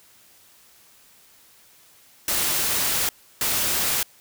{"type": "noise bursts at uneven times", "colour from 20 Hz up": "white", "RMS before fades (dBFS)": -23, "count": 2, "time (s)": [[2.28, 3.09], [3.41, 4.03]], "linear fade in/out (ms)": 2, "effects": ["white hiss -54 dBFS RMS until 4.2 s"]}